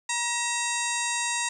harmonic tone with a mistuned harmonic, 950 Hz, A#5, 33 cents sharp, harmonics 1 / 2 / 3 / 4 / 5 / 6 / 7 / 8 / 9 / 10, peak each -32 / -32 / -35 / -35 / -40 / -40 / -34 / -33 / -37 / -43 dBFS, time 0.09-1.49 s, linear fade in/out 5 ms, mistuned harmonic 3, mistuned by -100 cents, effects 10-bit

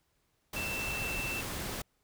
sine tone in noise, 2672 Hz, E7, 23 cents sharp, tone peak -35 dBFS, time 0.56-1.41 s, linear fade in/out 5 ms, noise pink, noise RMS -38 dBFS, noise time 0.53-1.82 s, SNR 0 dB, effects pink hiss -75 dBFS RMS until 2.03 s

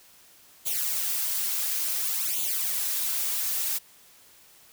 blue noise with flanger, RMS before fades -28 dBFS, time 0.65-3.79 s, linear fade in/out 20 ms, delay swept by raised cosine 0.28 to 4.98 ms, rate 0.57 Hz, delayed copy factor +0.8, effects white hiss -55 dBFS RMS until 4.72 s

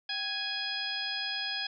harmonic tone with a mistuned harmonic, 830.6 Hz, G#5, in tune, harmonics 1 / 2 / 3 / 4 / 5 / 6, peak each -44 / -38 / -41 / -36 / -42 / -37 dBFS, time 0.09-1.67 s, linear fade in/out 5 ms, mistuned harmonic 1, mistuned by -110 cents, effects none

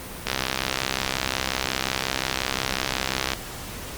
click train, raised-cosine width 0.2 ms, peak -5 dBFS, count 202, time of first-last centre 0.27-3.334 s, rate 65.6 Hz, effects pink hiss -36 dBFS RMS until 3.97 s + Opus 32 kbps

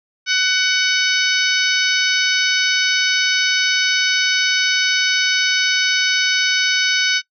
harmonic tone, 748 Hz, F#5, 19 cents sharp, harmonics 2 / 3 / 4 / 5 / 6 / 7 / 8, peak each -19 / -21 / -22 / -23 / -24 / -24 / -25 dBFS, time 0.26-7.22 s, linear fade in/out 50 ms, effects noise-tail reverb RT60 0.1 s tail -21 dB re dry

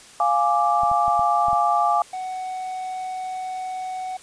sine chord, D diminished, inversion first, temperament equal, 698.5 / 830.6 / 1174.7 Hz, F5 / Ab5 / D6, 0 / 0 / 0 cents, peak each -21 dBFS, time 0.2-2.02 s, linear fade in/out 2 ms
clicks, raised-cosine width 5 ms, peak -25 dBFS, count 6, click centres 0.834 / 0.915 / 1.081 / 1.194 / 1.484 / 1.531 s
triangle tone, 745 Hz, F#5, 12 cents sharp, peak -25 dBFS, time 2.13-4.17 s, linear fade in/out 5 ms
effects white hiss -46 dBFS RMS until 4.22 s + resampled to 22050 Hz

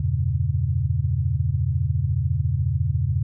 sine chord, E diminished seventh, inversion none, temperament equal with one note detuned, 82.41 / 96.59 / 116.54 / 138.59 Hz, E2 / G2 / Bb2 / Db3, 0 / -25 / 0 / 0 cents, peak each -25 dBFS, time 0-3.23 s, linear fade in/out 5 ms, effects none

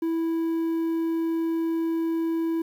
triangle tone, 328.8 Hz, E4, 4 cents flat, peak -21 dBFS, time 0.02-2.62 s, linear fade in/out 5 ms, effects 9-bit

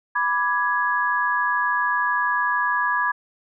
sine chord, G# diminished, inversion first, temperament equal with one note detuned, 987.8 / 1174.7 / 1667.9 Hz, B5 / D6 / G#6, 0 / 0 / +7 cents, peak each -23 / -26 / -22 dBFS, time 0.15-3.12 s, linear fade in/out 10 ms, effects none

